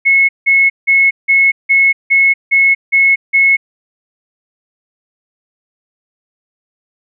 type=tone bursts; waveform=sine; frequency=2185 Hz; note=C#7; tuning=26 cents flat; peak=-6 dBFS; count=9; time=0.05-3.57 s; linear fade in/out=20 ms; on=240 ms; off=170 ms; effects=none